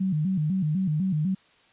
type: tone with vibrato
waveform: sine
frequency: 170 Hz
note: F3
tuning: 46 cents flat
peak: -22 dBFS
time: 0-1.35 s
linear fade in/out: 10 ms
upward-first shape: square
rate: 4 Hz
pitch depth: 190 cents each way
effects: white hiss -59 dBFS RMS until 1.72 s + resampled to 8000 Hz